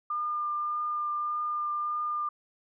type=tone with vibrato; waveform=sine; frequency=1203 Hz; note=D6; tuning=41 cents sharp; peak=-28 dBFS; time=0.1-2.29 s; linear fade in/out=5 ms; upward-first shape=triangle; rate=1.7 Hz; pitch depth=12 cents each way; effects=none